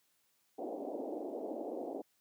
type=band-pass noise; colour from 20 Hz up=pink; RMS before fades=-41 dBFS; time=0.58-2.02 s; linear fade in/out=10 ms; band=260 to 740 Hz; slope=48 dB/octave; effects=white hiss -75 dBFS RMS until 2.2 s + high-pass 80 Hz 12 dB/octave